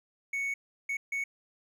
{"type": "tone bursts at uneven times", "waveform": "triangle", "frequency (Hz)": 2220, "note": "C#7", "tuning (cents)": 2, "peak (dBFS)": -28, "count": 3, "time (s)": [[0.33, 0.54], [0.89, 0.97], [1.12, 1.24]], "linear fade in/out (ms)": 5, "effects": []}